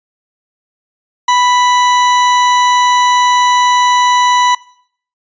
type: tone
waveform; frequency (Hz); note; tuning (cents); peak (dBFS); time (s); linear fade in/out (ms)
40% pulse; 987.8; B5; 0; -7; 1.28-4.55; 5
effects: noise-tail reverb RT60 0.6 s tail -21 dB re dry + resampled to 16000 Hz